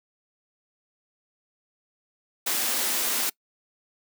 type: high-pass noise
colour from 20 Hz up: white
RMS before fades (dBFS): -26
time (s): 2.46-3.3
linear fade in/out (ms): 10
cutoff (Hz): 200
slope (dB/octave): 96
effects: noise-tail reverb RT60 0.1 s tail -24 dB re dry